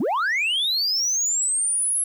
sine linear sweep, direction up, 180 to 11020 Hz, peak -17 dBFS, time 0-2.04 s, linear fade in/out 5 ms, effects tanh soft clip ceiling -19 dBFS + 9-bit

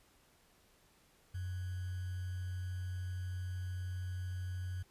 sine tone with sample-and-hold, 91.3 Hz, F#2, 23 cents flat, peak -37 dBFS, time 1.34-4.83 s, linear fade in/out 10 ms, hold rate 1575 Hz, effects pink hiss -68 dBFS RMS until 4.9 s + resampled to 32000 Hz

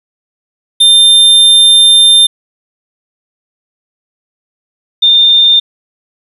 square / sine tone pair in turn, 3600 / 3613 Hz, A7 / A7, +39 / +45 cents, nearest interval unison, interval 6 cents, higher second, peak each -3 dBFS, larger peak neither, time 0.8-2.27 / 5.02-5.6 s, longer first, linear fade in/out 10 ms, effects resampled to 32000 Hz + 7-bit

